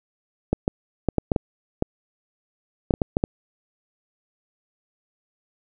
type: clicks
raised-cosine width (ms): 2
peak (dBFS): -6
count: 12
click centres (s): 0.53 / 0.679 / 1.087 / 1.183 / 1.318 / 1.362 / 1.824 / 2.908 / 2.939 / 3.018 / 3.169 / 3.239
effects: none